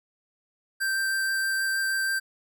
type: tone with vibrato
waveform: square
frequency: 1568 Hz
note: G6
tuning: in tune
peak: -25 dBFS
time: 0.8-2.2 s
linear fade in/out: 20 ms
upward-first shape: triangle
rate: 6.3 Hz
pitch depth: 10 cents each way
effects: none